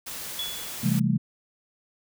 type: noise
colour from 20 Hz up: white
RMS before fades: -36 dBFS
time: 0.06-1 s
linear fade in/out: 10 ms
type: tone with exponential decay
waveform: sine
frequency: 3400 Hz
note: G#7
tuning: 40 cents sharp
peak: -27 dBFS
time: 0.39-0.99 s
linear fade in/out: 2 ms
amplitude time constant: 130 ms
type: chord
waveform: sine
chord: A minor seventh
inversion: first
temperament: just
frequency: 132 / 165 / 198 / 220 Hz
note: C3 / E3 / G3 / A3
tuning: +16 / +2 / +18 / 0 cents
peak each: -26 dBFS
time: 0.83-1.18 s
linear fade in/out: 10 ms
effects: none